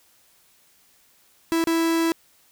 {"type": "tone with dropouts", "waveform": "45% pulse", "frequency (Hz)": 329.6, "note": "E4", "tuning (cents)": 0, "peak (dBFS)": -19, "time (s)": [1.52, 2.12], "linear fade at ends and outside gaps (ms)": 0, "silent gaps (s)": [1.64, 1.672], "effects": ["white hiss -59 dBFS RMS until 2.51 s"]}